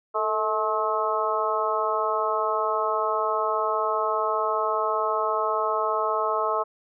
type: harmonic tone with a mistuned harmonic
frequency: 214.9 Hz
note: A3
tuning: 41 cents flat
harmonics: 2 / 3 / 4 / 5 / 6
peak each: -29 / -28 / -31 / -27 / -28 dBFS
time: 0.14-6.64 s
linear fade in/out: 20 ms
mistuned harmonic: 2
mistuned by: +44 cents
effects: none